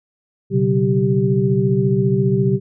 sine tone cluster, 124.5 / 139.2 / 190.3 / 390.9 Hz, B2 / C#3 / F#3 / G4, +14 / +8 / +49 / -5 cents, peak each -19 dBFS, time 0.5-2.6 s, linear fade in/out 50 ms, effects none

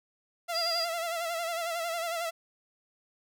sawtooth tone with vibrato, 673 Hz, E5, 36 cents sharp, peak -27 dBFS, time 0.48-2.31 s, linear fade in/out 20 ms, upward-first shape sine, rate 11 Hz, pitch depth 60 cents each way
sine tone, 4821 Hz, D8, 45 cents sharp, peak -29 dBFS, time 0.54-0.86 s, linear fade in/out 20 ms
effects none

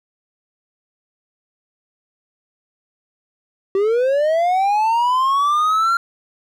triangle linear sweep, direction up, 380 to 1389 Hz, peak -12 dBFS, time 3.75-5.97 s, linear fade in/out 2 ms, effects none

